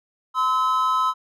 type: tone pair together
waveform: triangle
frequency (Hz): 1025.5 / 1292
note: C6 / E6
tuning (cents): -35 / -35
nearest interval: major third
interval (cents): 400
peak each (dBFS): -19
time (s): 0.34-1.14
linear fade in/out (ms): 50
effects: none